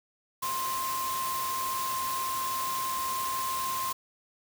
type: tone in noise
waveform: sine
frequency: 1051 Hz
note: C6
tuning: 7 cents sharp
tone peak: -30 dBFS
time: 0.42-3.93 s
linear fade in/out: 10 ms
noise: white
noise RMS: -36 dBFS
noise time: 0.42-3.93 s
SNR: +3 dB
effects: none

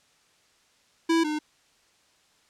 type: tone pair in turn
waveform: square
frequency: 329.6 / 303.7 Hz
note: E4 / D#4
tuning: 0 / -42 cents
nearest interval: minor second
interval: 142 cents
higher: first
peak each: -20 / -27 dBFS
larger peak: first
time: 1.09-1.24 / 1.24-1.39 s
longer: neither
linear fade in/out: 10 ms
effects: white hiss -63 dBFS RMS until 2.49 s + low-pass 7000 Hz 12 dB/octave

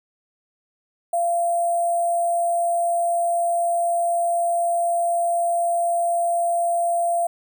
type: tone with sample-and-hold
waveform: sine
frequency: 688 Hz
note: F5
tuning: 26 cents flat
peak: -18 dBFS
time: 1.13-7.27 s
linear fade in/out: 5 ms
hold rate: 8820 Hz
effects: none

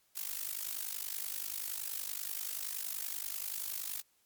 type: noise with amplitude modulation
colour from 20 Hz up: blue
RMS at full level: -35 dBFS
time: 0.15-4.02 s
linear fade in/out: 20 ms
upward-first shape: sine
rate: 50.5 Hz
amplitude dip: 95%
effects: white hiss -72 dBFS RMS until 4.25 s + MP3 96 kbps

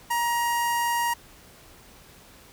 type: tone with notch filter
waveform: sawtooth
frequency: 945 Hz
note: A#5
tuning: 23 cents sharp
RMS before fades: -25 dBFS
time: 0.1-1.14 s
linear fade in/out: 10 ms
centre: 3900 Hz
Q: 1.4
effects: pink hiss -51 dBFS RMS until 2.52 s

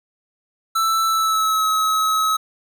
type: tone with pitch glide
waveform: square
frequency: 1324 to 1283.3 Hz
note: E6 to E6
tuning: +7 to -47 cents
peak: -17 dBFS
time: 0.75-2.37 s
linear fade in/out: 10 ms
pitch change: -54 cents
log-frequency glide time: 1.07-1.67 s
effects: none

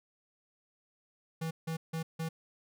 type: tone bursts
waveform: square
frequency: 162.2 Hz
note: E3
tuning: 28 cents flat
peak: -34 dBFS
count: 4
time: 1.41-2.29 s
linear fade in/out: 10 ms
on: 100 ms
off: 160 ms
effects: none

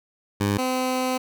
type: tone pair in turn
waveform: 15% pulse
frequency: 101.2 / 256.4 Hz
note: G#2 / C4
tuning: -44 / -35 cents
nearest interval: octave + major third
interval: 1609 cents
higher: second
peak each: -14 / -16 dBFS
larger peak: first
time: 0.4-0.58 / 0.58-1.18 s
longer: second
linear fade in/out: 10 ms
effects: none

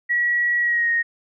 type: tone with pitch glide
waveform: sine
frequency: 1923 to 1865 Hz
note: B6 to A#6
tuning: -47 to 0 cents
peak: -17 dBFS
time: 0.09-1.03 s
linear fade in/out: 20 ms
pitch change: -53 cents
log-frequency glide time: 0.6-0.91 s
effects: none

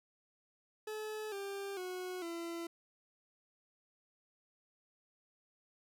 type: tone with pitch steps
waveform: 40% pulse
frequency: 430 / 396.6 / 365.8 / 337.4 Hz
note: A4 / G4 / F#4 / E4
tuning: -40 / +20 / -20 / +40 cents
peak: -39 dBFS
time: 0.87-2.67 s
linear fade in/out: 5 ms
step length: 450 ms
effects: none

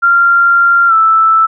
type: tone with pitch glide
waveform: sine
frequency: 1386 to 1319.6 Hz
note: F6 to E6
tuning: -14 to +1 cents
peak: -5 dBFS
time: 0.02-1.47 s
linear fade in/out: 20 ms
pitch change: -85 cents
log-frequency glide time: 0.88-0.93 s
effects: none

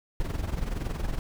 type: noise with amplitude modulation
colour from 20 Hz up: brown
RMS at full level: -27 dBFS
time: 0.2-1.19 s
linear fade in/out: 0 ms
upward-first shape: sine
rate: 21.5 Hz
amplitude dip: 70%
effects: none

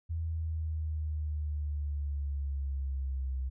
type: exponential sweep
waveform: sine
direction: down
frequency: 82.41 to 64.8 Hz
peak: -31 dBFS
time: 0.09-3.5 s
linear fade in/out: 20 ms
effects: none

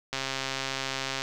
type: click train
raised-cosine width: 0.2 ms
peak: -13 dBFS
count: 147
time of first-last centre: 0.13-1.22 s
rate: 134 Hz
effects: none

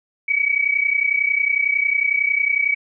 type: tone pair together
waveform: sine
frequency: 2254 / 2285 Hz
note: C#7 / D7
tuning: +28 / -48 cents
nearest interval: unison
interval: 24 cents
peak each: -19 dBFS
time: 0.28-2.75 s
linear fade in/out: 10 ms
effects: none

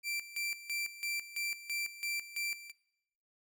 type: tone with tremolo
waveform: sawtooth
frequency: 2349 Hz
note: D7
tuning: in tune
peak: -31 dBFS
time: 0.03-2.72 s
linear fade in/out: 50 ms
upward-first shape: square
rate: 3 Hz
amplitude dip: 80%
effects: noise-tail reverb RT60 0.8 s tail -21 dB re dry

